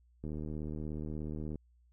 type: click train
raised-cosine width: 3 ms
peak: -28 dBFS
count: 102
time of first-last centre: 0.24-1.557 s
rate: 76.7 Hz
effects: added 60 Hz sine -63 dBFS peak until 1.92 s